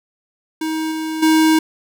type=tone with level steps; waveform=square; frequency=316.5 Hz; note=D#4; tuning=30 cents sharp; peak=-20 / -22 / -11 dBFS; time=0.61-1.59 s; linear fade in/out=5 ms; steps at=0.91 / 1.22 s; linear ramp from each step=10 ms; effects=none